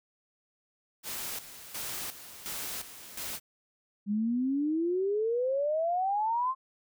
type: noise with tremolo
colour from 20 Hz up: white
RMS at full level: -37 dBFS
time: 1.03-3.4 s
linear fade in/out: 50 ms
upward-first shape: square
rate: 1.4 Hz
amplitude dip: 70%
type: exponential sweep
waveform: sine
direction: up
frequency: 200 to 1069 Hz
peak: -26 dBFS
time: 4.06-6.55 s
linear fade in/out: 50 ms
effects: none